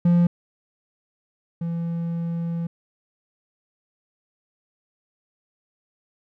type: tone pair in turn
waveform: triangle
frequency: 173.3 / 168.37 Hz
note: F3 / E3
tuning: -13 / +37 cents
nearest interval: unison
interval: 50 cents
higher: first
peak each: -12 / -22 dBFS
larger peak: first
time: 0.05-0.27 / 1.61-2.67 s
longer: second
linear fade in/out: 5 ms
effects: none